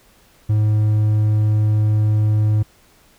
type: tone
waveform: triangle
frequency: 106.7 Hz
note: G#2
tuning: 47 cents sharp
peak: -11 dBFS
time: 0.49-2.63 s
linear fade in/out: 10 ms
effects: pink hiss -53 dBFS RMS until 3.18 s